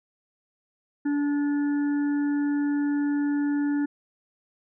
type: harmonic tone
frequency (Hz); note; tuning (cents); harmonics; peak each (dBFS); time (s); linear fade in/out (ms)
289.1; D4; -27; 1 / 3 / 5 / 6; -22 / -42 / -42 / -42; 1.05-3.86; 10
effects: none